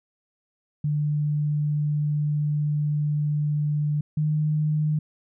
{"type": "tone pair in turn", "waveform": "sine", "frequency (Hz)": [148.7, 152.44], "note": ["D3", "D#3"], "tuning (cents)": [22, -35], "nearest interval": "unison", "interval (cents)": 43, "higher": "second", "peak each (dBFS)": [-21, -20], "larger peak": "second", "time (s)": [[0.84, 4.01], [4.17, 4.99]], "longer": "first", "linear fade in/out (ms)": 5, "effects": []}